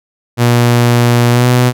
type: tone with pitch glide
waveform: sawtooth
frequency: 120 to 124.02 Hz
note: B2 to B2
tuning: -49 to +8 cents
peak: -3 dBFS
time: 0.37-1.73 s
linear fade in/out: 50 ms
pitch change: +57 cents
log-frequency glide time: 1.31-1.46 s
effects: none